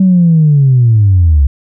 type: linear sweep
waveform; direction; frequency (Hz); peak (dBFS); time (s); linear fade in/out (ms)
sine; down; 192 to 65.8; -3; 0-1.47; 5
effects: tanh soft clip ceiling 0 dBFS